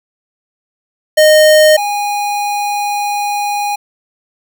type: tone pair in turn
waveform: square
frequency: 616 / 820.8 Hz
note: D#5 / G#5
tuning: -17 / -21 cents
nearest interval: perfect fourth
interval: 496 cents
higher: second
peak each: -5 / -15 dBFS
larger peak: first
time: 1.17-1.77 / 1.77-3.76 s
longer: second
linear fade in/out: 10 ms
effects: none